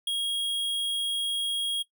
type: tone with ADSR envelope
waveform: square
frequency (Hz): 3282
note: G#7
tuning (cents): -21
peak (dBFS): -25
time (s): 0.07-1.83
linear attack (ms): 4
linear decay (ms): 11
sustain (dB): -2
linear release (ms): 15
effects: noise-tail reverb RT60 0.1 s tail -18 dB re dry